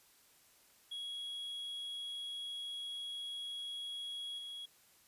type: tone with level steps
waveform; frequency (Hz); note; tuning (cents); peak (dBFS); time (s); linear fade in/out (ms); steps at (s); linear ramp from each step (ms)
triangle; 3322; G#7; 0; -39 / -42; 0.91-4.66; 10; 4.38; 10
effects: white hiss -66 dBFS RMS until 5.07 s + resampled to 32000 Hz